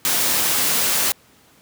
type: noise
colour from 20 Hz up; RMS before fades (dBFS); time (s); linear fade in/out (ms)
white; -19; 0.05-1.12; 0
effects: pink hiss -53 dBFS RMS until 1.61 s + high-pass 100 Hz 12 dB/octave